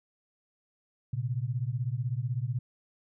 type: beating tone pair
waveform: sine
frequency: 116.54 / 132.54 Hz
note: A#2 / C3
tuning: 0 / +23 cents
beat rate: 16 Hz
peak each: -31 / -32 dBFS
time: 1.13-2.59 s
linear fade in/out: 5 ms
effects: none